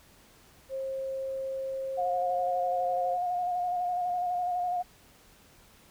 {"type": "tone with pitch glide", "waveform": "sine", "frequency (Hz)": [534, 530], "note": ["C5", "C5"], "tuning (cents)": [35, 22], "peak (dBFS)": -31, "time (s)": [0.69, 3.18], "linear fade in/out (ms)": 50, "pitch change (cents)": -13, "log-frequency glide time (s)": [2.57, 2.72]}
{"type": "tone with vibrato", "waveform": "sine", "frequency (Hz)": 716, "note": "F5", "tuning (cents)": 43, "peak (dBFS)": -27, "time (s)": [1.97, 4.83], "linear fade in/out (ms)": 20, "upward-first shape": "square", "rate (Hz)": 12, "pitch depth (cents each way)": 23}
{"effects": ["pink hiss -58 dBFS RMS until 5.9 s"]}